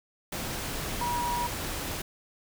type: tone in noise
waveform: sine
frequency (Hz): 962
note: B5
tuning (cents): -46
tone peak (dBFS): -28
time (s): 1.01-1.47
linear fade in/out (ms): 5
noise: pink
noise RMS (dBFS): -34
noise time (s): 0.32-2.02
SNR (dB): +3
effects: none